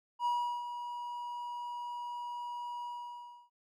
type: tone with ADSR envelope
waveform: triangle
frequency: 964 Hz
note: B5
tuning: 42 cents flat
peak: -26 dBFS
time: 0.19-3.5 s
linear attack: 66 ms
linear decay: 370 ms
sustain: -10 dB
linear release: 660 ms
effects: none